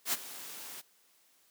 white noise with ADSR envelope, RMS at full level -29 dBFS, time 0.05-0.82 s, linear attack 78 ms, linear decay 31 ms, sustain -16 dB, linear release 23 ms, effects white hiss -67 dBFS RMS until 1.5 s + high-pass 200 Hz 12 dB/octave

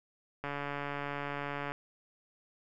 click train, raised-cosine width 0.5 ms, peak -22 dBFS, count 184, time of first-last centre 0.44-1.72 s, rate 143 Hz, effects none

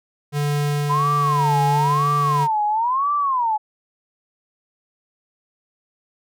square tone with tremolo, 145.8 Hz, D3, 12 cents flat, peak -19 dBFS, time 0.32-2.48 s, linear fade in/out 50 ms, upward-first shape sine, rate 0.95 Hz, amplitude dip 30%
sine tone with vibrato, 987.8 Hz, B5, in tune, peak -17 dBFS, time 0.89-3.58 s, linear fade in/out 20 ms, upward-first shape sine, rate 1 Hz, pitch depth 290 cents each way
effects none

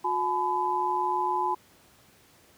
sine tone cluster, 362 / 856 / 1003 Hz, F#4 / A5 / B5, -38 / -48 / +26 cents, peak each -33 / -28 / -27 dBFS, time 0.04-1.55 s, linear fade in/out 10 ms, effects pink hiss -58 dBFS RMS until 2.57 s + high-pass 80 Hz 12 dB/octave

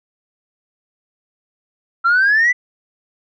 sine exponential sweep, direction up, 1341 to 2015 Hz, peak -9 dBFS, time 2.04-2.53 s, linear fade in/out 20 ms, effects tanh soft clip ceiling -8 dBFS

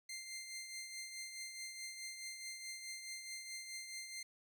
15% pulse tone with tremolo, 2093 Hz, C7, in tune, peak -37 dBFS, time 0.09-4.23 s, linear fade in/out 5 ms, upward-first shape triangle, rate 4.7 Hz, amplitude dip 55%, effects none

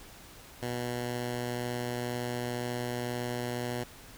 10% pulse tone, 122 Hz, B2, 21 cents flat, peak -24 dBFS, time 0.62-3.84 s, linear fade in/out 10 ms, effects pink hiss -51 dBFS RMS until 4.17 s

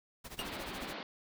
pink noise with tremolo, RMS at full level -44 dBFS, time 0.24-0.94 s, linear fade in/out 10 ms, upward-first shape sine, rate 14 Hz, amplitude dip 85%
45% pulse tone with exponential decay, 2843 Hz, F7, 30 cents sharp, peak -33 dBFS, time 0.39-0.47 s, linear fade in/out 1 ms, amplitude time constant 17 ms
pink band-pass noise, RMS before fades -43 dBFS, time 0.39-1.03 s, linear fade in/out 2 ms, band 190 to 4600 Hz, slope 48 dB/octave
effects none

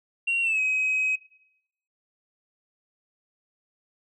sine tone with pitch glide, 2749 to 2535 Hz, F7 to D#7, -28 to +32 cents, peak -20 dBFS, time 0.27-1.16 s, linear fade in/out 10 ms, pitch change -140 cents, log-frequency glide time 0.42-0.6 s, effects noise-tail reverb RT60 0.8 s tail -20 dB re dry + tanh soft clip ceiling -19 dBFS

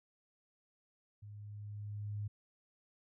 sine tone with level ramp, 103.8 Hz, G#2, in tune, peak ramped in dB -48 to -36 dBFS, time 1.22-2.28 s, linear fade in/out 10 ms, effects none

